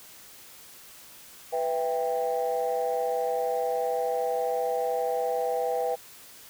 sine chord, E minor, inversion second, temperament just, 494.4 / 659.3 / 791.1 Hz, B4 / E5 / G5, +2 / 0 / +16 cents, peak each -27 / -30 / -29 dBFS, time 1.52-5.96 s, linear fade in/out 20 ms, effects tanh soft clip ceiling -18 dBFS + white hiss -49 dBFS RMS until 6.49 s

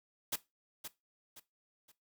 white noise with echo, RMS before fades -34 dBFS, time 0.32-0.36 s, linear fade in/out 10 ms, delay 520 ms, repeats 3, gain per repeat -9 dB, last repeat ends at 1.92 s, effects noise-tail reverb RT60 0.2 s tail -17 dB re dry

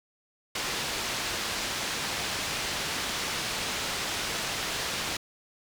white low-pass noise, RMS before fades -32 dBFS, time 0.55-5.17 s, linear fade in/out 5 ms, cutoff 5000 Hz, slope 12 dB/octave, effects none

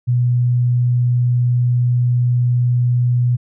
sine tone, 122.6 Hz, B2, 12 cents flat, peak -12 dBFS, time 0.07-3.37 s, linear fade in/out 20 ms, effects none

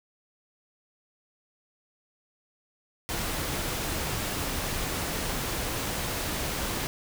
pink noise, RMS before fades -31 dBFS, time 3.09-6.87 s, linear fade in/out 0 ms, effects none

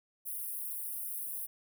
white high-pass noise, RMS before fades -39 dBFS, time 0.25-1.47 s, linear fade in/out 20 ms, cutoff 9200 Hz, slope 96 dB/octave, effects none

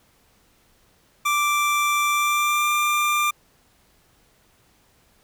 25% pulse tone with pitch glide, 1174.7 to 1191.1 Hz, D6 to D6, 0 to +24 cents, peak -15 dBFS, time 1.25-3.31 s, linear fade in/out 10 ms, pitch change +24 cents, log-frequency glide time 2.12-2.7 s, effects pink hiss -60 dBFS RMS until 5.23 s

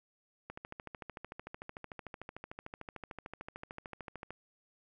click train, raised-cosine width 0.5 ms, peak -28 dBFS, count 52, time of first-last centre 0.5-4.306 s, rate 13.4 Hz, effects none

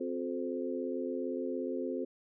harmonic tone with a mistuned harmonic, 86.8 Hz, F2, 10 cents flat, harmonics 3 / 4 / 5 / 6, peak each -37 / -38 / -39 / -40 dBFS, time 0-2.05 s, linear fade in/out 10 ms, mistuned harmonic 4, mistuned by +47 cents, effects none

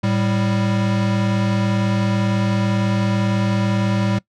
square tone pair together, 110 / 196 Hz, A2 / G3, 0 / 0 cents, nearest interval minor seventh, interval 1000 cents, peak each -20 dBFS, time 0.03-4.19 s, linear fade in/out 10 ms, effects noise-tail reverb RT60 0.1 s tail -22 dB re dry + low-pass 5000 Hz 12 dB/octave

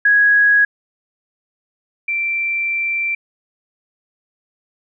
sine tone pair in turn, 1661.2 / 2349 Hz, G#6 / D7, 0 / 0 cents, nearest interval tritone, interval 600 cents, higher second, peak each -9 / -17 dBFS, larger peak first, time 0.05-0.65 / 2.08-3.15 s, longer second, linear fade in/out 5 ms, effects none

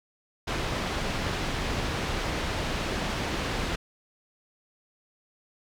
pink low-pass noise, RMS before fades -30 dBFS, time 0.47-3.76 s, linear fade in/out 10 ms, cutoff 4400 Hz, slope 12 dB/octave, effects none

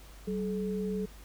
sine tone pair together, 190.9 / 428.6 Hz, G3 / A4, -46 / -45 cents, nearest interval octave + major second, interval 1401 cents, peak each -32 / -34 dBFS, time 0.27-1.06 s, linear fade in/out 10 ms, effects added 50 Hz sine -49 dBFS peak until 1.24 s + pink hiss -55 dBFS RMS until 1.24 s

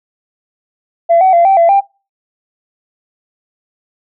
sine tone with pitch steps, 677 / 755 / 685 / 776 / 676 / 792 Hz, E5 / F#5 / F5 / G5 / E5 / G5, +46 / +35 / -34 / -18 / +43 / +18 cents, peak -4 dBFS, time 1.09-1.81 s, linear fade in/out 20 ms, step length 120 ms, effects noise-tail reverb RT60 0.3 s tail -23 dB re dry + tanh soft clip ceiling -2 dBFS

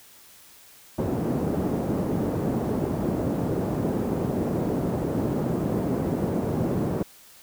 pink band-pass noise, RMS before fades -26 dBFS, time 0.98-7.03 s, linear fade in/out 5 ms, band 140 to 450 Hz, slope 12 dB/octave, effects white hiss -51 dBFS RMS until 7.42 s

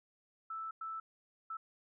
sine tone bursts at uneven times, 1318.5 Hz, E6, in tune, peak -39 dBFS, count 3, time 0.5-0.71 / 0.81-1 / 1.5-1.57 s, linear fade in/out 5 ms, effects none

